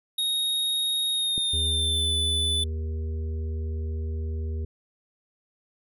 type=tone with pitch glide; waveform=square; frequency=3745 to 3494 Hz; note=A#7 to A7; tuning=+7 to -13 cents; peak=-24 dBFS; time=0.18-2.64 s; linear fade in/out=5 ms; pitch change=-120 cents; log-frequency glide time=1.11-2.13 s
type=click; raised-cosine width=3 ms; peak=-22 dBFS; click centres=1.379 s
type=harmonic tone; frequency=79 Hz; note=D#2; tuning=27 cents sharp; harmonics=1 / 3 / 5 / 6; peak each=-27 / -43 / -42 / -49 dBFS; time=1.53-4.65 s; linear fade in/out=5 ms
effects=none

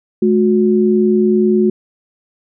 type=tone pair together; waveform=sine; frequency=214.3 / 364.1 Hz; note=A3 / F#4; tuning=-45 / -28 cents; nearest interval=major sixth; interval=917 cents; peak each=-12 dBFS; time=0.22-1.7 s; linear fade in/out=5 ms; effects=none

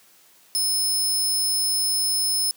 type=tone; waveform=20% pulse; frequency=5210 Hz; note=E8; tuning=21 cents flat; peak=-15 dBFS; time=0.55-2.51 s; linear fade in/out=0 ms; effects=white hiss -55 dBFS RMS until 2.56 s + high-pass 150 Hz 12 dB/octave

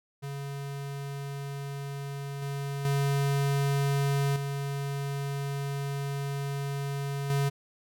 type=tone with level steps; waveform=square; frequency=140 Hz; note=C#3; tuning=18 cents sharp; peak=-35 / -32 / -25 / -31 / -25 dBFS; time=0.22-7.5 s; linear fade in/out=20 ms; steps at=2.42 / 2.85 / 4.36 / 7.3 s; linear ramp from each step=2 ms; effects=none

